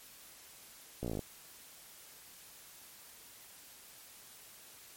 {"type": "slowing click train", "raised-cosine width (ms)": 2, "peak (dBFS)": -24, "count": 10, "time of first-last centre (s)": [1.03, 1.193], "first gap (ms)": 16, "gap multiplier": 1.03, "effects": ["white hiss -55 dBFS RMS until 4.96 s", "MP3 64 kbps"]}